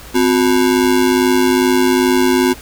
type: ring-modulated tone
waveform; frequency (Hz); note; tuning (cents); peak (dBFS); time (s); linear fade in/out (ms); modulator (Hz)
square; 310.5; D#4; -3; -8; 0.14-2.54; 20; 51.2
effects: added 60 Hz sine -40 dBFS peak until 2.61 s + pink hiss -36 dBFS RMS until 2.61 s